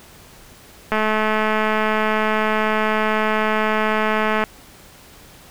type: click train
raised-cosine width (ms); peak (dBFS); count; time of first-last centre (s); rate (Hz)
0.5; -5; 761; 0.92-4.439; 216
effects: pink hiss -45 dBFS RMS until 5.5 s